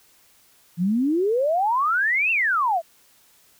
sine exponential two-way sweep, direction up then down, 164.81 to 2756 to 626 Hz, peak -18 dBFS, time 0.77-2.82 s, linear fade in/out 50 ms, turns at 2.31 s, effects white hiss -57 dBFS RMS until 3.59 s

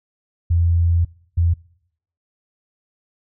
sine tone pair in turn, 85 / 85 Hz, F2 / F2, -46 / -46 cents, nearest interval unison, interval 0 cents, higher neither, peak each -13 dBFS, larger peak neither, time 0.5-1.05 / 1.37-1.54 s, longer first, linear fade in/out 10 ms, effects noise-tail reverb RT60 0.7 s tail -24 dB re dry

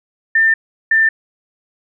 sine tone pair in turn, 1795 / 1786.5 Hz, A6 / A6, +34 / +26 cents, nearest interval unison, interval 8 cents, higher first, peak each -9 dBFS, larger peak neither, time 0.35-0.54 / 0.91-1.09 s, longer first, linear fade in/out 5 ms, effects none

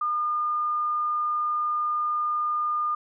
sine tone, 1213 Hz, D#6, 44 cents flat, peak -23 dBFS, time 0.01-2.95 s, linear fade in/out 5 ms, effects none

